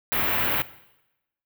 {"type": "band-stop noise", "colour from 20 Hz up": "white", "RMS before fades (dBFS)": -24, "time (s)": [0.12, 0.62], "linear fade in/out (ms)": 0, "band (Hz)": [2800, 16000], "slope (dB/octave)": 24, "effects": ["noise-tail reverb RT60 0.9 s tail -17 dB re dry"]}